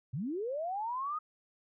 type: linear sweep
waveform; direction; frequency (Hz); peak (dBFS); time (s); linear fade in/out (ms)
sine; up; 110 to 1265; -33; 0.13-1.19; 10
effects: none